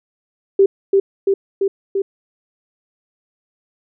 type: tone with echo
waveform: sine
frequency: 392 Hz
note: G4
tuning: in tune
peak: -7 dBFS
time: 0.59-0.66 s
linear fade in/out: 5 ms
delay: 340 ms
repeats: 4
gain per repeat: -2 dB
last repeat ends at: 2.02 s
effects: none